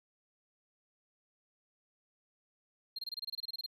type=tone bursts; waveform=triangle; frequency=4194 Hz; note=C8; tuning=3 cents sharp; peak=-36 dBFS; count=14; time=2.96-3.663 s; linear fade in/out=5 ms; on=27 ms; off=25 ms; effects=none